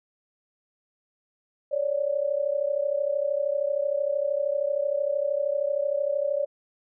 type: tone pair together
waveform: sine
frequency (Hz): 554.3 / 587.3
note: C#5 / D5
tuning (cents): 0 / 0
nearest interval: minor second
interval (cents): 100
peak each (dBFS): -26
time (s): 1.71-6.46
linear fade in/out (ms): 20
effects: none